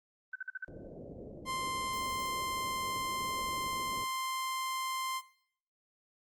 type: tone bursts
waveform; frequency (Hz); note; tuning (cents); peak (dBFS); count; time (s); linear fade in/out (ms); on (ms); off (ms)
sine; 1524; G6; -49; -36; 5; 0.33-0.648; 5; 26; 47
type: low-pass noise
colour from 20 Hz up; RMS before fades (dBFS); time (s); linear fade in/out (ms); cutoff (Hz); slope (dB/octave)
white; -47; 0.68-4.04; 0; 590; 48
type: tone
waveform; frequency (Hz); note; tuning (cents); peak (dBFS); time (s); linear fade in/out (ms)
sawtooth; 1046.5; C6; 0; -30; 1.45-5.22; 50
effects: noise-tail reverb RT60 0.6 s tail -17 dB re dry + Opus 32 kbps